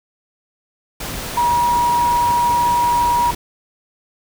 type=tone in noise; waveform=sine; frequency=958 Hz; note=A#5; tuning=47 cents sharp; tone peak=-13 dBFS; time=1.37-3.31 s; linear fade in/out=5 ms; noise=pink; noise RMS=-27 dBFS; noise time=1-3.35 s; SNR=+11 dB; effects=none